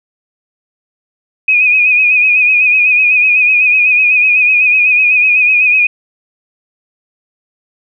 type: tone with vibrato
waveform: sine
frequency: 2489 Hz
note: D#7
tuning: in tune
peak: -6 dBFS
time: 1.48-5.87 s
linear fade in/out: 5 ms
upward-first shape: sine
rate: 8 Hz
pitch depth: 49 cents each way
effects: none